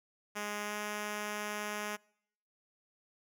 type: tone with pitch glide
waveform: 5% pulse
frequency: 207.7 to 209.1 Hz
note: G#3 to G#3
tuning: 0 to +12 cents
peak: -25 dBFS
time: 0.35-1.97 s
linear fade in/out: 20 ms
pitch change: +12 cents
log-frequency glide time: 0.65-0.73 s
effects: noise-tail reverb RT60 0.7 s tail -26 dB re dry